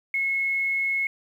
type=tone; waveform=sine; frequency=2179 Hz; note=C#7; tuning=30 cents flat; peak=-22 dBFS; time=0.14-1.07 s; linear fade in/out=2 ms; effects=9-bit

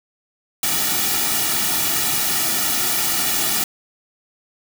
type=noise with comb filter; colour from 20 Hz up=white; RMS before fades=-20 dBFS; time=0.63-3.64 s; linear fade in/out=2 ms; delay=1.9 ms; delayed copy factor=-0.8; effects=none

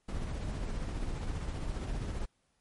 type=noise with tremolo; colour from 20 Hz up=brown; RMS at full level=-34 dBFS; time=0.08-2.26 s; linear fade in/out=10 ms; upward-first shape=sine; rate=15 Hz; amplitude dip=35%; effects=pink hiss -75 dBFS RMS until 2.6 s + MP3 48 kbps

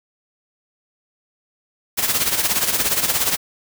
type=noise with tremolo; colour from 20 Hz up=white; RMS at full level=-17 dBFS; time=1.97-3.37 s; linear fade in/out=20 ms; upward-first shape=sine; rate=17 Hz; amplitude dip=65%; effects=none

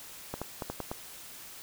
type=clicks; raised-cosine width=1 ms; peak=-20 dBFS; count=6; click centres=0.34 / 0.416 / 0.622 / 0.7 / 0.803 / 0.915 s; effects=white hiss -47 dBFS RMS until 1.62 s

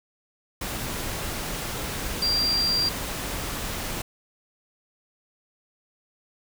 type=tone in noise; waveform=sine; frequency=4740 Hz; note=D8; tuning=15 cents sharp; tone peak=-21 dBFS; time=2.22-2.89 s; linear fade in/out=5 ms; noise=pink; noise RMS=-31 dBFS; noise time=0.61-4.02 s; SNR=+7 dB; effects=none

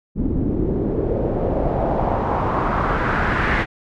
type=noise with low-pass filter sweep; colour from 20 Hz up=pink; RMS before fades=-20 dBFS; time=0.15-3.66 s; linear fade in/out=50 ms; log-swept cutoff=260 to 2000 Hz; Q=2.5; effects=none

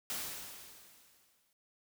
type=noise with exponential decay; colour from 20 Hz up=white; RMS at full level=-37 dBFS; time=0.1-1.53 s; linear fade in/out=1 ms; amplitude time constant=310 ms; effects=none

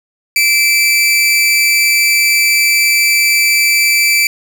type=tone with amplitude modulation; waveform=sawtooth; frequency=2331 Hz; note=D7; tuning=14 cents flat; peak=-3 dBFS; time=0.36-4.27 s; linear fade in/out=2 ms; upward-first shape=sine; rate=248 Hz; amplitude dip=50%; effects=none

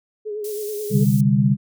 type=tone with vibrato; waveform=sine; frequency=420.4 Hz; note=G#4; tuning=21 cents sharp; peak=-25 dBFS; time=0.25-1.05 s; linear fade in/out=20 ms; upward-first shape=sine; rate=9.3 Hz; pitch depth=45 cents each way
type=high-pass noise; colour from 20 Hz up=white; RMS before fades=-36 dBFS; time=0.44-1.21 s; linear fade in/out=5 ms; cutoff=5900 Hz; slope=12 dB/octave
type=chord; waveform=sine; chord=C suspended second; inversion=none; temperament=equal with one note detuned; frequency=130.81 / 146.83 / 200.2 Hz; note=C3 / D3 / G3; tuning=0 / 0 / +37 cents; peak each=-18 / -19 / -17 dBFS; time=0.9-1.57 s; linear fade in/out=50 ms
effects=none

